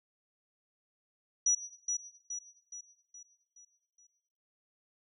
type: tone with echo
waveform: sine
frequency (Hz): 5850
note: F#8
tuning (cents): -21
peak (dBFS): -24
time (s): 1.46-1.55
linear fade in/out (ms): 5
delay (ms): 420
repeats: 6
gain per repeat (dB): -6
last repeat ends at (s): 4.07
effects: noise-tail reverb RT60 1.0 s tail -17 dB re dry